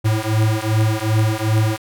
square beating tone pair, 107.9 / 110.5 Hz, A2 / A2, -33 / +8 cents, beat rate 2.6 Hz, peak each -19 dBFS, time 0.04-1.78 s, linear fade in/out 20 ms, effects none

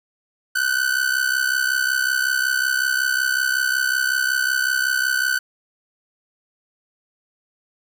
45% pulse ring-modulated tone, 1504 Hz, F#6, 28 cents sharp, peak -15 dBFS, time 0.55-5.39 s, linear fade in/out 10 ms, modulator 32.7 Hz, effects none

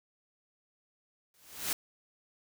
white noise with exponential growth, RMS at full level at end -29 dBFS, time 1.34-1.73 s, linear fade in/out 2 ms, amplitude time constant 84 ms, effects none

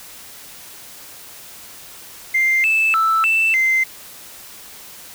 sine tone with pitch steps, 2095 / 2631 / 1320 / 2656 / 2077 Hz, C7 / E7 / E6 / E7 / C7, +2 / -4 / +2 / +12 / -13 cents, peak -12 dBFS, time 2.34-3.84 s, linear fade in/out 10 ms, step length 300 ms, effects tanh soft clip ceiling -10 dBFS + white hiss -39 dBFS RMS until 5.14 s

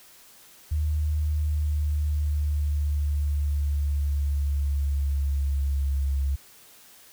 sine tone with pitch glide, 76.1 to 68.59 Hz, D#2 to C#2, -38 to -18 cents, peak -22 dBFS, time 0.71-6.36 s, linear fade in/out 10 ms, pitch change -180 cents, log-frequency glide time 1.11-6.24 s, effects white hiss -52 dBFS RMS until 7.12 s

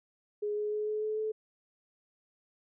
sine tone with pitch steps, 416.8 / 420.2 / 423.6 / 427 / 430.5 / 434 Hz, G#4 / G#4 / G#4 / G#4 / A4 / A4, +6 / +20 / +34 / +48 / -38 / -24 cents, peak -30 dBFS, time 0.42-1.32 s, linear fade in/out 10 ms, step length 150 ms, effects none

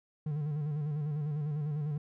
triangle tone with vibrato, 149.1 Hz, D3, 27 cents sharp, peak -29 dBFS, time 0.26-1.98 s, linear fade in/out 5 ms, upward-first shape square, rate 10 Hz, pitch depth 52 cents each way, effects none

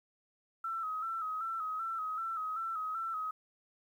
sine tone with vibrato, 1302 Hz, E6, 22 cents flat, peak -34 dBFS, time 0.64-3.31 s, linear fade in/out 5 ms, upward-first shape square, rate 2.6 Hz, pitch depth 49 cents each way, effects 11-bit

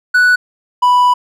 triangle tone pair in turn, 1480 / 987.8 Hz, F#6 / B5, 0 / 0 cents, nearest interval perfect fifth, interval 700 cents, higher first, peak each -5 dBFS, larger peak neither, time 0.14-0.36 / 0.82-1.14 s, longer second, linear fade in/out 10 ms, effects none

